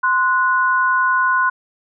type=tone pair together; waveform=sine; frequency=1039.4 / 1470 Hz; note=C6 / F#6; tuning=-12 / -12 cents; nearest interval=tritone; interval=600 cents; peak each=-16 dBFS; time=0.03-1.5 s; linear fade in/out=10 ms; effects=none